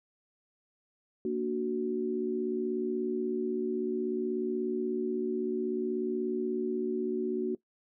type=chord; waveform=sine; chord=Bb augmented; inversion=none; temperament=equal; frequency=233.1 / 293.7 / 370 Hz; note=Bb3 / D4 / F#4; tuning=0 / 0 / 0 cents; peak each=-34 / -36 / -30 dBFS; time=1.25-7.55 s; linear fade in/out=2 ms; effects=noise-tail reverb RT60 0.1 s tail -19 dB re dry